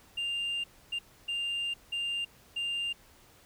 sine tone bursts at uneven times, 2796 Hz, F7, 1 cent sharp, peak -28 dBFS, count 5, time 0.17-0.64 / 0.92-0.99 / 1.28-1.74 / 1.92-2.25 / 2.56-2.93 s, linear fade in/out 10 ms, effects tanh soft clip ceiling -29 dBFS + pink hiss -59 dBFS RMS until 3.45 s

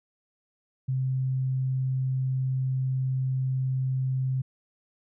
sine tone, 130.81 Hz, C3, in tune, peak -24 dBFS, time 0.88-4.42 s, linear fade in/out 10 ms, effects none

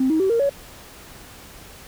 sine tone with pitch steps, 261.6 / 316.5 / 383 / 463.4 / 560.8 Hz, C4 / D#4 / G4 / A#4 / C#5, 0 / +30 / -40 / -10 / +20 cents, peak -15 dBFS, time 0-0.495 s, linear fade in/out 5 ms, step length 99 ms, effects tanh soft clip ceiling -11 dBFS + pink hiss -43 dBFS RMS until 1.87 s

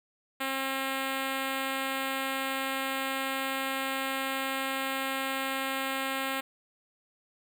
5% pulse tone with notch filter, 268.1 Hz, C4, 42 cents sharp, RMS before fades -32 dBFS, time 0.4-6.41 s, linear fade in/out 10 ms, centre 6100 Hz, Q 1.2, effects none

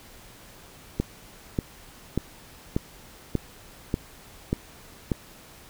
click train, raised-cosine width 3 ms, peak -10 dBFS, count 8, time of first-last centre 1-5.118 s, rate 1.7 Hz, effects pink hiss -49 dBFS RMS until 5.69 s

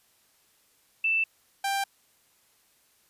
sine / sawtooth tone pair in turn, 2655 / 789.3 Hz, E7 / G5, +12 / +12 cents, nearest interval octave + major sixth, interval 2100 cents, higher first, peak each -22 dBFS, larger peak neither, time 1.04-1.24 / 1.64-1.84 s, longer neither, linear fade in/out 5 ms, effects white hiss -65 dBFS RMS until 3.09 s + resampled to 32000 Hz

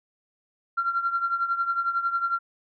sine tone with tremolo, 1374 Hz, F6, 29 cents flat, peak -19 dBFS, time 0.77-2.39 s, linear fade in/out 10 ms, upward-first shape triangle, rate 11 Hz, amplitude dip 80%, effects tanh soft clip ceiling -15 dBFS

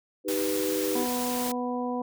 sine chord, Eb augmented, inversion none, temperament equal, 311.1 / 392 / 493.9 Hz, Eb4 / G4 / B4, 0 / 0 / 0 cents, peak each -30 dBFS, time 0.24-1.07 s, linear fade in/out 50 ms
white noise, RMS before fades -34 dBFS, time 0.28-1.52 s, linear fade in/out 5 ms
harmonic tone, 246.9 Hz, B3, in tune, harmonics 1 / 2 / 3 / 4, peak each -30 / -33 / -35 / -36 dBFS, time 0.95-2.02 s, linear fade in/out 5 ms
effects none

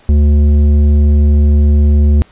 triangle tone with tanh clipping, 73.42 Hz, D2, in tune, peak -7 dBFS, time 0.09-2.22 s, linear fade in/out 0 ms, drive 14 dB, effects pink hiss -46 dBFS RMS until 2.31 s + resampled to 8000 Hz

